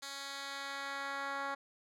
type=tone with band-pass filter sweep; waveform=10% pulse; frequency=277.4 Hz; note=C#4; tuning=1 cent sharp; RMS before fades=-41 dBFS; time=0.02-1.55 s; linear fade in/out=10 ms; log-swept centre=5100 to 1200 Hz; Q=0.91; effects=none